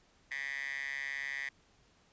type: tone with high-pass filter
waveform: 10% pulse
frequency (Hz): 138.7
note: C#3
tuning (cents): +1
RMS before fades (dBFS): -39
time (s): 0.31-1.49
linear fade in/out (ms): 5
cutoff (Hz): 1900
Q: 9.8
effects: pink hiss -67 dBFS RMS until 2.12 s + resampled to 16000 Hz